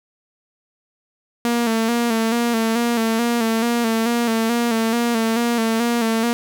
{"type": "tone with vibrato", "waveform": "sawtooth", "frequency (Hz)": 230.7, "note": "A#3", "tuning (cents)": -18, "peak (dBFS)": -13, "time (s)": [1.45, 6.33], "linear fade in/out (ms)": 0, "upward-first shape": "square", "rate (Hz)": 2.3, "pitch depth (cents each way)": 45, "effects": []}